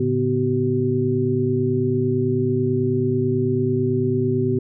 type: tone cluster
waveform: sine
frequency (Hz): 111.1 / 140.2 / 249.8 / 381.1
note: A2 / C#3 / B3 / G4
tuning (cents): +17 / +20 / +20 / -49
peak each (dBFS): -24 / -25 / -23 / -21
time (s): 0-4.59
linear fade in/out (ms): 5
effects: none